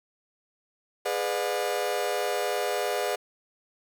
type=chord; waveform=40% pulse; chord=G# diminished seventh; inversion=none; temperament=just; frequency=415.3 / 498.4 / 598 / 717.6 Hz; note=G#4 / B4 / D5 / F5; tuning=0 / +16 / +31 / +47 cents; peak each=-31 dBFS; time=1.05-3.16 s; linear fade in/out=10 ms; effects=none